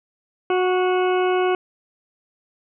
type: harmonic tone with a mistuned harmonic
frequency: 366.4 Hz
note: F#4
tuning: 17 cents flat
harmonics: 1 / 2 / 3 / 4 / 6 / 7 / 8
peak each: -18 / -24 / -28 / -30 / -34 / -35 / -36 dBFS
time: 0.5-1.55 s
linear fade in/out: 2 ms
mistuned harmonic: 3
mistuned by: +21 cents
effects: none